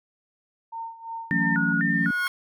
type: tone with tremolo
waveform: sine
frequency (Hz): 912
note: A#5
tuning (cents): -38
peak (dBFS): -30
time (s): 0.72-1.73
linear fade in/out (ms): 10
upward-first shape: sine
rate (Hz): 2.9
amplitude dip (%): 80
type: tone with vibrato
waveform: sine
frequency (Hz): 1618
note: G#6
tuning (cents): -46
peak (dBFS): -23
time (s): 1.31-2.27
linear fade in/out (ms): 0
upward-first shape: square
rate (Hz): 2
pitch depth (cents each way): 190
type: chord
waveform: sine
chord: F# minor seventh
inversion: third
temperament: just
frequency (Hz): 166.5 / 185 / 222 / 277.5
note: E3 / F#3 / A3 / C#4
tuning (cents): +18 / 0 / +16 / +2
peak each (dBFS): -28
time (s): 1.31-2.11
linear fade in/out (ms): 2
type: tone with exponential growth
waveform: 15% pulse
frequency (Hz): 1084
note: C#6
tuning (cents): -39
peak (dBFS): -21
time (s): 1.89-2.28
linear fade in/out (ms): 1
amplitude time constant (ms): 84
effects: none